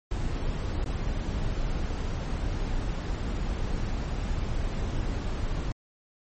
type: noise with dropouts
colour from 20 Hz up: brown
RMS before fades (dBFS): -29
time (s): 0.11-5.72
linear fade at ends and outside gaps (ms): 2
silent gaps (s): 0.843-0.859
effects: MP3 32 kbps